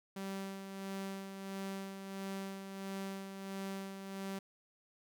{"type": "tone with tremolo", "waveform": "sawtooth", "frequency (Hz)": 194.3, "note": "G3", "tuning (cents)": -15, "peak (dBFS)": -35, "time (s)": [0.16, 4.39], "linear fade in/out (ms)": 5, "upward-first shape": "sine", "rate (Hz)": 1.5, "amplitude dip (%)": 50, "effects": []}